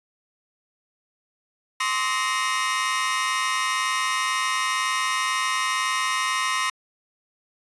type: tone cluster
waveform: 30% pulse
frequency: 1046 / 1148 / 1275 / 1857 / 2864 Hz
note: C6 / D6 / D#6 / A#6 / F7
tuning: -1 / -40 / +42 / -7 / +43 cents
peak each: -23 / -29 / -27 / -26 / -29 dBFS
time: 1.8-6.7 s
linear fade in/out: 5 ms
effects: resampled to 24000 Hz